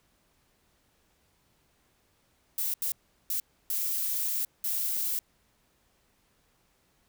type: noise bursts at uneven times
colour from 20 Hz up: violet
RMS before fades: -30 dBFS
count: 5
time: 2.58-2.74 / 2.82-2.92 / 3.3-3.4 / 3.7-4.45 / 4.64-5.19 s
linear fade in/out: 2 ms
effects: pink hiss -69 dBFS RMS until 7.08 s